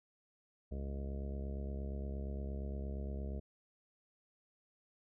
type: harmonic tone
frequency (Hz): 68.6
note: C#2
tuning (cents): -17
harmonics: 1 / 2 / 3 / 4 / 5 / 6 / 7 / 8 / 9 / 10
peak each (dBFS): -39 / -50 / -47 / -56 / -55 / -53 / -55 / -62 / -54 / -64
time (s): 0.71-3.4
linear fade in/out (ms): 10
effects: none